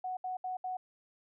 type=tone bursts; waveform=sine; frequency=740 Hz; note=F#5; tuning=in tune; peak=-34 dBFS; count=4; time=0.04-0.77 s; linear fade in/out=5 ms; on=130 ms; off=70 ms; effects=none